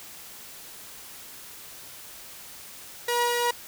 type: tone pair together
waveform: sawtooth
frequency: 481 / 958.4 Hz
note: B4 / A#5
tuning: -46 / +48 cents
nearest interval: octave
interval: 1194 cents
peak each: -22 dBFS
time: 3.08-3.51 s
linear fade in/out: 5 ms
effects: white hiss -44 dBFS RMS until 3.67 s

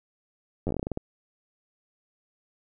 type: slowing click train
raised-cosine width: 2 ms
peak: -16 dBFS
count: 12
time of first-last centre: 0.67-0.974 s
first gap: 10 ms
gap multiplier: 1.19
effects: none

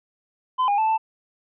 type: tone with pitch steps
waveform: triangle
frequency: 1020 / 813 / 877 / 884 Hz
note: C6 / G#5 / A5 / A5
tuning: -44 / -37 / -6 / +8 cents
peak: -16 dBFS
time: 0.58-0.98 s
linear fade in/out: 20 ms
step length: 100 ms
effects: resampled to 8000 Hz

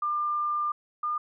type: tone pair in turn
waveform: sine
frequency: 1197 / 1209.5 Hz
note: D6 / D#6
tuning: +33 / -49 cents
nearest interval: unison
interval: 18 cents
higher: second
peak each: -25 / -26 dBFS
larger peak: first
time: 0.02-0.72 / 1.03-1.18 s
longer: first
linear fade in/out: 5 ms
effects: none

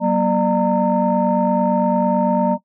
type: tone cluster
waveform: sine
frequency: 188.7 / 237.6 / 599 / 917 Hz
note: F#3 / A#3 / D5 / A#5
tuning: +34 / +33 / +34 / -29 cents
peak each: -19 dBFS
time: 0-2.58 s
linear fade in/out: 50 ms
effects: noise-tail reverb RT60 0.1 s tail -17 dB re dry + tanh soft clip ceiling -6 dBFS

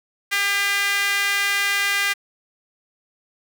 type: tone with high-pass filter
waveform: sawtooth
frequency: 400.8 Hz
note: G4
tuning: 38 cents sharp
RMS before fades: -21 dBFS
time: 0.31-2.14 s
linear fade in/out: 20 ms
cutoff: 1900 Hz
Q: 2.7
effects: 8-bit

